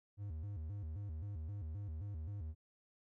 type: tone with vibrato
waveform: triangle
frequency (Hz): 89.3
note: F2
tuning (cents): +39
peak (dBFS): -39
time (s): 0.17-2.55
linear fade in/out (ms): 50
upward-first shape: square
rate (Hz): 3.8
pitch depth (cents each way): 230
effects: none